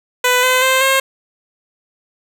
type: tone with pitch steps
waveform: 10% pulse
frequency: 498.4 / 510.3 / 522.6 / 535.1 Hz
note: B4 / C5 / C5 / C5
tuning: +16 / -43 / -2 / +39 cents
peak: -3 dBFS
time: 0.24-1 s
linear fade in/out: 5 ms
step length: 190 ms
effects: none